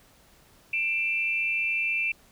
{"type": "tone pair together", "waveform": "sine", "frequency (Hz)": [2367, 2657], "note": ["D7", "E7"], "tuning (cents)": [13, 13], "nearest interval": "major second", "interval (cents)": 200, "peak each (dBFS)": -27, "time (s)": [0.73, 2.12], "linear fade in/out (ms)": 5, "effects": ["pink hiss -58 dBFS RMS until 2.31 s"]}